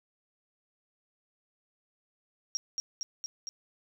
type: tone with echo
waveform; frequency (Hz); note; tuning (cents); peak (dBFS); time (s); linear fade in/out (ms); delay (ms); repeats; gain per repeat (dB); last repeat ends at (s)
sine; 5610; F8; +7; -28; 2.55-2.57; 0; 230; 4; -2; 3.49
effects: none